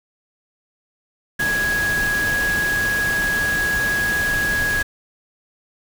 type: tone in noise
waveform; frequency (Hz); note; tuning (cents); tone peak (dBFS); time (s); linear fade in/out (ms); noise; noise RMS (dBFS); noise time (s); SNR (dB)
sine; 1661; G#6; 0; -18; 1.39-4.83; 10; pink; -27; 1.39-4.83; +6
effects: none